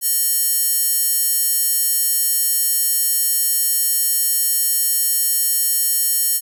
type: tone with high-pass filter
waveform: square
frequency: 610 Hz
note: D#5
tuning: 34 cents flat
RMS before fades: -18 dBFS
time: 0.01-6.41 s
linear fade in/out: 50 ms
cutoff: 10000 Hz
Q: 1.3
effects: none